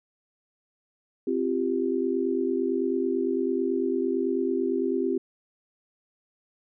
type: chord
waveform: sine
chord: C suspended fourth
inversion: none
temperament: equal with one note detuned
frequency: 261.6 / 343 / 392 Hz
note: C4 / F4 / G4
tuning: 0 / -31 / 0 cents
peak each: -28 / -28 / -27 dBFS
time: 1.27-5.18 s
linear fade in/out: 5 ms
effects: none